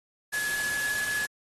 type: tone in noise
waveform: sine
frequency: 1700 Hz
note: G#6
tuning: 40 cents sharp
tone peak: -28 dBFS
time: 0.32-1.27 s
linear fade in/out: 20 ms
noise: white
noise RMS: -34 dBFS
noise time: 0.32-1.27 s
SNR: +3 dB
effects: AAC 32 kbps